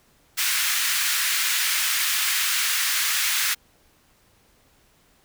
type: high-pass noise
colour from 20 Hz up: pink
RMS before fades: -23 dBFS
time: 0.37-3.55 s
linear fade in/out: 20 ms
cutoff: 1500 Hz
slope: 24 dB/octave
effects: pink hiss -60 dBFS RMS until 5.24 s